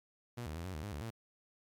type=tone with pitch steps; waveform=sawtooth; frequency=120.3 / 77.1 / 84 / 93.3 / 76.2 / 102.8 / 73.7 / 113.5 Hz; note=B2 / D#2 / E2 / F#2 / D#2 / G#2 / D2 / A#2; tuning=-45 / -15 / +33 / +15 / -36 / -17 / +7 / -46 cents; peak=-36 dBFS; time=0.37-1.106 s; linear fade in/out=10 ms; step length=92 ms; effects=MP3 96 kbps